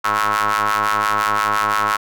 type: ring-modulated tone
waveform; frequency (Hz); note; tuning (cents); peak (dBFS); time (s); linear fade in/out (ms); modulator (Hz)
sawtooth; 104.6; G#2; +13; -9; 0.04-1.97; 10; 1200
effects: none